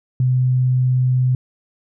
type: tone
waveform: sine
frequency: 127.4 Hz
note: C3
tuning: 46 cents flat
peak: -13 dBFS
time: 0.2-1.35 s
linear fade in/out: 2 ms
effects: none